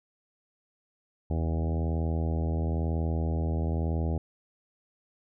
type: harmonic tone with a mistuned harmonic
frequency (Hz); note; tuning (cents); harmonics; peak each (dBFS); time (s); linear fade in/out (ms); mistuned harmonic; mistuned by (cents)
81; E2; -30; 1 / 2 / 3 / 4 / 5 / 6 / 7 / 8 / 9 / 10; -27 / -33 / -37 / -39 / -41 / -43 / -44 / -45 / -46 / -47; 1.3-4.18; 5; 1; -25
effects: none